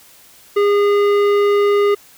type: tone with tanh clipping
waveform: sine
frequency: 408 Hz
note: G#4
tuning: 31 cents flat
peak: -13 dBFS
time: 0.56-1.95 s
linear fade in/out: 10 ms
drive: 14 dB
effects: white hiss -46 dBFS RMS until 2.17 s